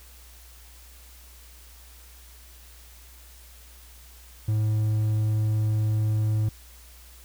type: tone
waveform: triangle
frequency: 107.9 Hz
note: A2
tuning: 33 cents flat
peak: -19 dBFS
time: 4.48-6.49 s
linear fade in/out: 5 ms
effects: added 60 Hz sine -48 dBFS peak until 7.24 s + white hiss -52 dBFS RMS until 7.24 s